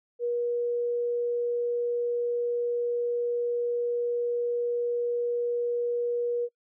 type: tone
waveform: sine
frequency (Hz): 479.3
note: A#4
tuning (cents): +48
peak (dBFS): -25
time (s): 0.19-6.49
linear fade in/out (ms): 50
effects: noise-tail reverb RT60 0.1 s tail -25 dB re dry